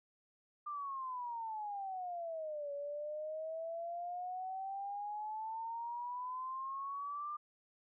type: exponential two-way sweep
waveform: sine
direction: down then up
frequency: 1200 to 566 to 1200 Hz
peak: -39 dBFS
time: 0.66-7.37 s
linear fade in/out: 10 ms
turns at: 2.72 s
effects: none